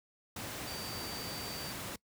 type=tone in noise; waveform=sine; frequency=4637 Hz; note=D8; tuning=23 cents flat; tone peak=-44 dBFS; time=0.67-1.72 s; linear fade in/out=5 ms; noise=pink; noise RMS=-41 dBFS; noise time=0.36-1.96 s; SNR=-6 dB; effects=noise-tail reverb RT60 0.1 s tail -23 dB re dry + high-pass 80 Hz 12 dB/octave